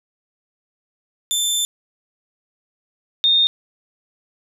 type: tone pair in turn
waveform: 20% pulse / sine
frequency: 3546 / 3663 Hz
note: A7 / A#7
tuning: +13 / -31 cents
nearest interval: minor second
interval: 56 cents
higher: second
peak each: -12 dBFS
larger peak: neither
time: 1.31-1.65 / 3.24-3.47 s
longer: first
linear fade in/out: 0 ms
effects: none